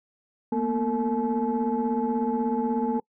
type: tone cluster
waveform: sine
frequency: 227.1 / 243.5 / 451.7 / 857 Hz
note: A#3 / B3 / A4 / A5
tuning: -45 / -24 / +45 / -46 cents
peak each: -28 / -26 / -28 / -29 dBFS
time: 0.52-3 s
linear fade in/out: 5 ms
effects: noise-tail reverb RT60 0.1 s tail -26 dB re dry + tanh soft clip ceiling -16 dBFS